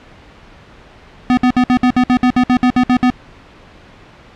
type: tone bursts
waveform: square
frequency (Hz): 250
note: B3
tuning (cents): +21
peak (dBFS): -9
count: 14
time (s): 1.3-3.101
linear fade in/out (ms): 0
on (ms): 72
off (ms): 61
effects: pink hiss -41 dBFS RMS until 4.35 s + low-pass 3000 Hz 12 dB/octave